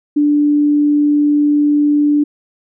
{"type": "tone", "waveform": "sine", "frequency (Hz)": 293.7, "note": "D4", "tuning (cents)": 0, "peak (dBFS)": -9, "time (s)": [0.16, 2.24], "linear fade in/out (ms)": 10, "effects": []}